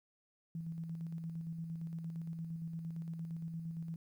sine tone with tremolo, 164.81 Hz, E3, in tune, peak -38 dBFS, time 0.55-3.96 s, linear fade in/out 2 ms, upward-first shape square, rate 8.7 Hz, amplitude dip 35%, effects 12-bit

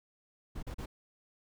brown noise bursts, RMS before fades -39 dBFS, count 3, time 0.55-0.86 s, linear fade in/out 10 ms, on 78 ms, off 38 ms, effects none

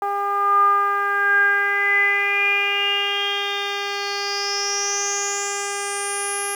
10% pulse tone with low-pass filter sweep, 402.7 Hz, G4, 47 cents sharp, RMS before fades -21 dBFS, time 0.02-6.55 s, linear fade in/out 2 ms, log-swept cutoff 970 to 11000 Hz, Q 9.9, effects 8-bit

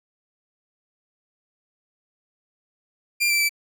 sawtooth tone with pitch steps, 2387 / 2338 / 2321 Hz, D7 / D7 / D7, +28 / -8 / -21 cents, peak -15 dBFS, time 3.2-3.494 s, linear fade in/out 20 ms, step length 98 ms, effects none

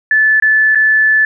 sine tone with dropouts, 1741 Hz, A6, 19 cents flat, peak -7 dBFS, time 0.11-1.25 s, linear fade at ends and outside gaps 2 ms, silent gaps 0.4-0.423 / 0.749-0.755 s, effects none

